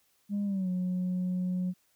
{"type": "tone with pitch glide", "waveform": "sine", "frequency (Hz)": [203.1, 181.99], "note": ["G#3", "F#3"], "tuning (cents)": [-38, -28], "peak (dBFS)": -26, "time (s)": [0.29, 1.74], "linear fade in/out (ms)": 50, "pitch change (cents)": -190, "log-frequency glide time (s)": [0.45, 0.69], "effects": ["tanh soft clip ceiling -26 dBFS", "white hiss -70 dBFS RMS until 1.95 s"]}